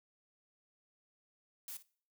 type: noise with echo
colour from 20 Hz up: blue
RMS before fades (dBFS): -45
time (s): 1.68-1.77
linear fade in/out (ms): 2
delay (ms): 55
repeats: 1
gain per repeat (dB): -15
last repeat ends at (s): 1.825
effects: noise-tail reverb RT60 0.5 s tail -22 dB re dry